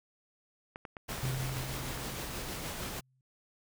clicks, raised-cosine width 0.5 ms, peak -27 dBFS, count 12, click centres 0.759 / 0.852 / 0.968 / 1.092 / 1.129 / 1.179 / 1.253 / 1.346 / 1.494 / 1.569 / 1.88 / 1.976 s
pink noise with tremolo, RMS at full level -38 dBFS, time 1.08-3.01 s, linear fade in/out 20 ms, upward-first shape triangle, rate 6.4 Hz, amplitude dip 30%
sine tone with exponential decay, 130.1 Hz, C3, 9 cents flat, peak -30 dBFS, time 1.23-3.21 s, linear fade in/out 2 ms, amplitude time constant 430 ms
effects none

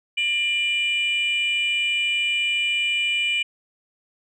sine tone pair together, 2391 / 2957 Hz, D7 / F#7, +30 / -2 cents, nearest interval major third, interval 368 cents, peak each -20 / -22 dBFS, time 0.17-3.43 s, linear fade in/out 10 ms, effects tanh soft clip ceiling -16 dBFS

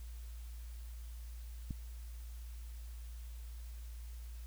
click, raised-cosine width 5 ms, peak -28 dBFS, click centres 1.708 s, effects added 58 Hz sine -44 dBFS peak until 4.46 s + white hiss -62 dBFS RMS until 4.46 s

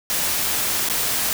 white noise with dropouts, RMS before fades -22 dBFS, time 0.1-1.33 s, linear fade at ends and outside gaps 0 ms, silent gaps 0.888-0.898 s, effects none

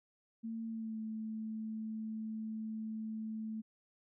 sine tone with pitch glide, 225.9 to 219.3 Hz, A3 to A3, +46 to -6 cents, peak -38 dBFS, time 0.43-3.62 s, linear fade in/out 20 ms, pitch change -52 cents, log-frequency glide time 0.68-0.99 s, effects none

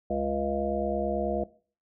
harmonic tone, 69.3 Hz, C#2, in tune, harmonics 1 / 3 / 5 / 7 / 9 / 10, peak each -37 / -33 / -34 / -33 / -31 / -33 dBFS, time 0.1-1.44 s, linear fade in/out 5 ms, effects noise-tail reverb RT60 0.4 s tail -18 dB re dry

